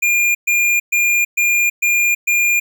square tone bursts, 2409 Hz, D7, 43 cents sharp, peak -13 dBFS, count 6, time 0.02-2.6 s, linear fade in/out 10 ms, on 330 ms, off 120 ms, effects none

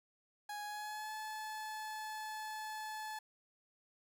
30% pulse tone with pitch glide, 830.6 to 863.4 Hz, G#5 to A5, 0 to -33 cents, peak -39 dBFS, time 0.49-3.19 s, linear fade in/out 5 ms, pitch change +67 cents, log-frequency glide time 0.64-1.13 s, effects none

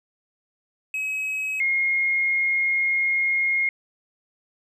triangle / sine tone pair in turn, 2550 / 2144 Hz, D#7 / C7, +42 / +42 cents, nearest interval minor third, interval 300 cents, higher first, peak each -23 / -19 dBFS, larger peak second, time 0.94-1.6 / 1.6-3.69 s, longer second, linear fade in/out 2 ms, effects none

